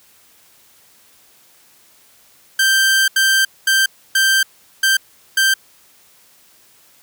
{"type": "tone bursts at uneven times", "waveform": "sawtooth", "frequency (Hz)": 1568, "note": "G6", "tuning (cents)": 0, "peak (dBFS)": -8, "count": 6, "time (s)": [[2.59, 3.08], [3.16, 3.45], [3.67, 3.86], [4.15, 4.43], [4.83, 4.97], [5.37, 5.54]], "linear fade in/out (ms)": 5, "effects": ["white hiss -51 dBFS RMS until 7.02 s", "high-pass 60 Hz 12 dB/octave"]}